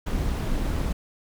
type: noise with amplitude modulation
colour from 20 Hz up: brown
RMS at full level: -23 dBFS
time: 0.06-0.93 s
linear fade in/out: 10 ms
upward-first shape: sine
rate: 223 Hz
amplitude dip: 55%
effects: none